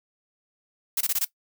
blue noise bursts, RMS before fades -24 dBFS, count 5, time 0.97-1.248 s, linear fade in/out 5 ms, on 38 ms, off 22 ms, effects noise-tail reverb RT60 0.1 s tail -17 dB re dry

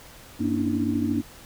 sine tone cluster, 96.3 / 233.7 / 277.9 / 291.8 / 323.4 Hz, G2 / A#3 / C#4 / D4 / E4, -30 / +5 / +4 / -11 / -33 cents, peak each -32 / -26 / -32 / -26 / -31 dBFS, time 0.39-1.22 s, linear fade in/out 20 ms, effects pink hiss -47 dBFS RMS until 1.45 s

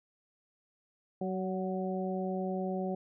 harmonic tone with a mistuned harmonic, 187.9 Hz, F#3, 27 cents sharp, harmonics 1 / 2 / 3 / 4, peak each -34 / -37 / -39 / -40 dBFS, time 1.21-2.95 s, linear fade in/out 5 ms, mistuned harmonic 4, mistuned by -22 cents, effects none

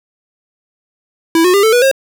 square tone with pitch steps, 328.9 / 362.8 / 400.3 / 441.6 / 487.1 / 537.4 Hz, E4 / F#4 / G4 / A4 / B4 / C5, -4 / -34 / +36 / +6 / -24 / +46 cents, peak -8 dBFS, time 1.35-1.914 s, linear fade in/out 2 ms, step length 94 ms, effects 7-bit

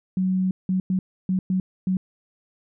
sine tone bursts at uneven times, 186.6 Hz, F#3, 15 cents sharp, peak -19 dBFS, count 6, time 0.17-0.51 / 0.69-0.8 / 0.9-0.99 / 1.29-1.39 / 1.5-1.6 / 1.87-1.97 s, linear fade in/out 2 ms, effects none

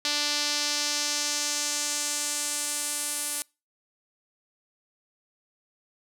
sawtooth tone with band-pass filter sweep, 293.7 Hz, D4, in tune, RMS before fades -29 dBFS, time 0.05-3.42 s, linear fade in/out 0 ms, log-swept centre 4600 to 10000 Hz, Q 1.9, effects noise-tail reverb RT60 0.3 s tail -26 dB re dry

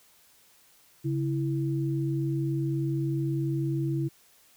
sine tone pair together, 138.7 / 329.6 Hz, C#3 / E4, +1 / 0 cents, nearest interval octave + minor third, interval 1499 cents, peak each -27 / -30 dBFS, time 1.04-4.09 s, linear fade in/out 20 ms, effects white hiss -60 dBFS RMS until 4.56 s

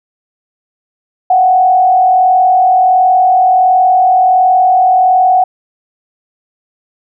sine tone with frequency modulation, 740 Hz, F#5, in tune, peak -5 dBFS, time 1.3-5.44 s, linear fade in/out 5 ms, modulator 41.4 Hz, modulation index 0.54, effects none

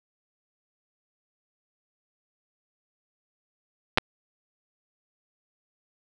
clicks, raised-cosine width 0.3 ms, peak -3 dBFS, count 2, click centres 3.975 / 3.983 s, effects none

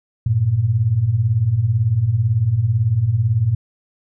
sine beating tone pair, 98 / 116 Hz, G2 / A#2, 0 / -8 cents, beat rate 18 Hz, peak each -20 / -15 dBFS, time 0.26-3.55 s, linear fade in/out 5 ms, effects none

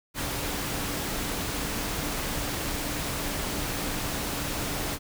sine tone in noise, 290 Hz, D4, 22 cents flat, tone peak -40 dBFS, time 0.14-4.99 s, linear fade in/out 50 ms, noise pink, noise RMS -31 dBFS, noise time 0.14-4.99 s, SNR -12 dB, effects none

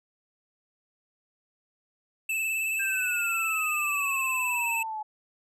square tone with vibrato, 2627 Hz, E7, 7 cents flat, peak -27 dBFS, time 2.29-4.83 s, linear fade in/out 5 ms, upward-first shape sine, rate 19 Hz, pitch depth 32 cents each way
sine exponential sweep, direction down, 1600 to 849 Hz, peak -31 dBFS, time 2.79-5.03 s, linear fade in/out 10 ms
effects none

